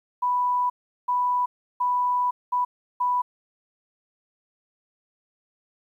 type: tone bursts at uneven times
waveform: sine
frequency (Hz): 987.8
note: B5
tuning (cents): 0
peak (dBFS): -20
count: 5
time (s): 0.22-0.7 / 1.08-1.46 / 1.8-2.31 / 2.52-2.65 / 3-3.22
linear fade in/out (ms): 10
effects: 10-bit